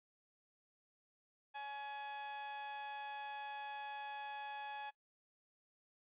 sawtooth tone with amplitude modulation, 842 Hz, G#5, 24 cents sharp, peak -38 dBFS, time 1.54-4.91 s, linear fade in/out 20 ms, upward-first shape sine, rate 276 Hz, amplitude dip 40%, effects noise-tail reverb RT60 0.1 s tail -22 dB re dry + resampled to 8000 Hz

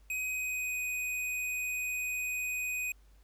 square tone with pitch glide, 2518 to 2496 Hz, D#7 to D#7, +20 to +5 cents, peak -33 dBFS, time 0.1-2.92 s, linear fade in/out 2 ms, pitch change -15 cents, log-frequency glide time 0.27-0.8 s, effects added 50 Hz sine -57 dBFS peak until 3.23 s + pink hiss -70 dBFS RMS until 3.23 s

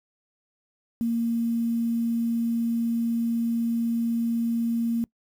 sine tone with quantisation, 232 Hz, A#3, 8 cents flat, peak -22 dBFS, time 1.01-5.04 s, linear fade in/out 0 ms, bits 8, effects noise-tail reverb RT60 0.1 s tail -24 dB re dry

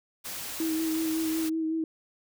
white noise, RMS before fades -37 dBFS, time 0.24-1.5 s, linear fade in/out 20 ms
sine tone with vibrato, 320.4 Hz, E4, 49 cents flat, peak -26 dBFS, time 0.6-1.84 s, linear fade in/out 2 ms, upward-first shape sine, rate 5.4 Hz, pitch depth 23 cents each way
effects none

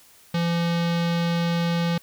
square tone with low-pass filter, 170 Hz, F3, 46 cents flat, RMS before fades -23 dBFS, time 0.34-1.98 s, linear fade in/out 5 ms, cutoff 4100 Hz, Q 1.8, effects white hiss -53 dBFS RMS until 2.02 s

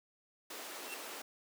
pink high-pass noise, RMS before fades -46 dBFS, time 0.5-1.22 s, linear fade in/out 5 ms, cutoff 320 Hz, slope 24 dB/octave
45% pulse tone with exponential growth, 2703 Hz, E7, 43 cents sharp, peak -39 dBFS, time 0.78-0.94 s, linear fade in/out 1 ms, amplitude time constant 33 ms
effects none

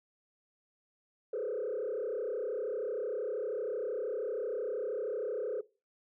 sine tone with frequency modulation, 466.2 Hz, A#4, in tune, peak -31 dBFS, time 1.33-5.61 s, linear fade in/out 5 ms, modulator 32.9 Hz, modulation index 1.9, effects noise-tail reverb RT60 0.3 s tail -20 dB re dry + tanh soft clip ceiling -29 dBFS

